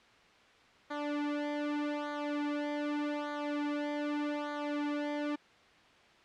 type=tone with flanger; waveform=sawtooth; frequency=293.7 Hz; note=D4; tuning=in tune; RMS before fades=-35 dBFS; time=0.9-5.36 s; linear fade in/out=10 ms; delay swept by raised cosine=0.37 to 2.67 ms; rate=0.83 Hz; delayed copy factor=-0.95; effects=white hiss -60 dBFS RMS until 6.24 s + low-pass 3000 Hz 12 dB/octave